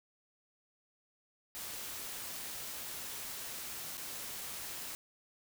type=noise with dropouts; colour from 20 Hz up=white; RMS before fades=-43 dBFS; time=1.55-4.95 s; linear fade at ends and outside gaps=0 ms; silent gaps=3.971-3.978 s; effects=none